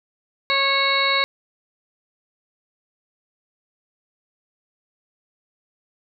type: harmonic tone with a mistuned harmonic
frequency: 550 Hz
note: C#5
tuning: 14 cents flat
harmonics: 1 / 2 / 3 / 4 / 5 / 7 / 8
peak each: -27 / -23 / -29 / -21 / -33 / -23 / -27 dBFS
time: 0.5-1.24 s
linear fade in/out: 0 ms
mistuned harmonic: 8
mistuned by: -22 cents
effects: none